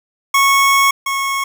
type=tone pair in turn; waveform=25% pulse; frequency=1102 / 1096.2 Hz; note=C#6 / C#6; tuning=-11 / -20 cents; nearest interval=unison; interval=9 cents; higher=first; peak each=-6 / -13 dBFS; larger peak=first; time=0.34-0.91 / 1.06-1.44 s; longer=first; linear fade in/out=5 ms; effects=8-bit